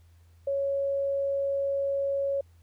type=tone; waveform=sine; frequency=554.4 Hz; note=C#5; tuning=in tune; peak=-25 dBFS; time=0.47-2.41 s; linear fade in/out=5 ms; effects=added 84 Hz sine -54 dBFS peak until 2.62 s + pink hiss -69 dBFS RMS until 2.62 s

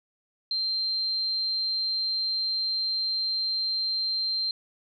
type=tone; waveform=sine; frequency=4150 Hz; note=C8; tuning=15 cents flat; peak=-25 dBFS; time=0.51-4.51 s; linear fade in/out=2 ms; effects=none

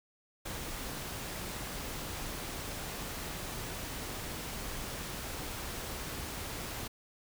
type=noise; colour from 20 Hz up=pink; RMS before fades=-40 dBFS; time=0.45-6.88 s; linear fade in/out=10 ms; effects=none

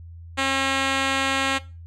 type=tone with low-pass filter; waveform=5% pulse; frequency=270 Hz; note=C#4; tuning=45 cents flat; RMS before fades=-23 dBFS; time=0.37-1.59 s; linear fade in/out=20 ms; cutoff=6700 Hz; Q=0.79; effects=noise-tail reverb RT60 0.3 s tail -18 dB re dry + added 84 Hz sine -38 dBFS peak until 1.86 s

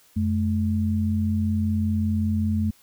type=tone pair together; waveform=sine; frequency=90.04 / 215.2 Hz; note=F#2 / A3; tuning=-47 / -38 cents; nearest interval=octave + minor third; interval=1509 cents; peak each=-23 dBFS; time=0.16-2.71 s; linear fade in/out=10 ms; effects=white hiss -57 dBFS RMS until 2.82 s

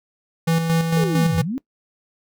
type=tone with tremolo; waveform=square; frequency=164.7 Hz; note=E3; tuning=1 cent flat; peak=-16 dBFS; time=0.47-1.42 s; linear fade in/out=10 ms; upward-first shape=square; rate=4.4 Hz; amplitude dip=45%
type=linear two-way sweep; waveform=sine; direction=down then up; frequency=474.4 to 79.3 to 286.2 Hz; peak=-22 dBFS; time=0.97-1.58 s; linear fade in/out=0 ms; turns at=1.37 s
effects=noise-tail reverb RT60 0.1 s tail -20 dB re dry

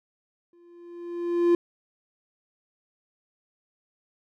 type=tone with exponential growth; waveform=triangle; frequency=345.7 Hz; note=F4; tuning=18 cents flat; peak=-13 dBFS; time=0.53-1.55 s; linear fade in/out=2 ms; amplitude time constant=220 ms; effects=none

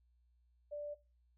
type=tone; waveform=sine; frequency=587.3 Hz; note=D5; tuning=in tune; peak=-40 dBFS; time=0.71-0.95 s; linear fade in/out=20 ms; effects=noise-tail reverb RT60 0.3 s tail -17 dB re dry + added 60 Hz sine -69 dBFS peak until 1.37 s

